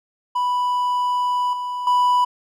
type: tone with level steps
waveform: triangle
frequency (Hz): 987.8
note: B5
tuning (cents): 0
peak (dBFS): -16 / -22 / -12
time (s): 0.35-2.25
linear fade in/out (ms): 10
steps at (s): 1.53 / 1.87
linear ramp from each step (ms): 2
effects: none